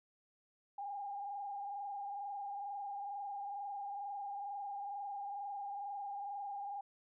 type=tone with frequency modulation; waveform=sine; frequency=806 Hz; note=G5; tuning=48 cents sharp; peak=-40 dBFS; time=0.78-6.81 s; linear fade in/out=5 ms; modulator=22.2 Hz; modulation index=1; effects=none